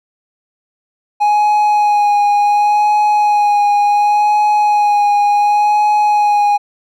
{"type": "tone with vibrato", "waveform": "triangle", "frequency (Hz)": 830.6, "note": "G#5", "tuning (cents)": 0, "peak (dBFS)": -7, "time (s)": [1.2, 6.58], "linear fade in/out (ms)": 20, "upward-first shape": "sine", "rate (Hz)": 0.69, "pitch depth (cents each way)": 18, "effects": []}